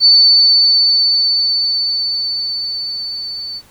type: tone with level ramp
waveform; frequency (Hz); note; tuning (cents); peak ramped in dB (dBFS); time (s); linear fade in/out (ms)
sine; 4508; C#8; +28; -4 to -23; 0-3.62; 50
effects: pink hiss -47 dBFS RMS until 3.7 s